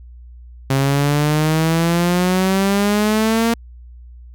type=exponential sweep; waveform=sawtooth; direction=up; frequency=134 to 233.1 Hz; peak=-10 dBFS; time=0.7-3.54 s; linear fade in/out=5 ms; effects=added 60 Hz sine -36 dBFS peak until 4.34 s